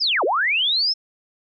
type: linear two-way sweep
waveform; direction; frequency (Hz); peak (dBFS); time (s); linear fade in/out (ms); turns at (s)
sine; down then up; 5380 to 329.6 to 5380; -17; 0-0.94; 20; 0.24
effects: none